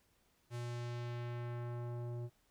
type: tone with low-pass filter sweep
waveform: square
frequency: 120.1 Hz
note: B2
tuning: 48 cents flat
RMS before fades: -42 dBFS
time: 0.5-2.3 s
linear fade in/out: 50 ms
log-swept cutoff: 11000 to 490 Hz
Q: 0.87
effects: pink hiss -74 dBFS RMS until 2.5 s